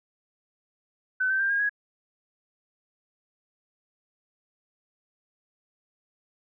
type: tone with pitch steps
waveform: sine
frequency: 1515 / 1550.4 / 1586.7 / 1623.7 / 1661.7 Hz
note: F#6 / G6 / G6 / G#6 / G#6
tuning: +40 / -20 / +21 / -40 / +1 cents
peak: -22 dBFS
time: 1.2-1.695 s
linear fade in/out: 10 ms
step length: 99 ms
effects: none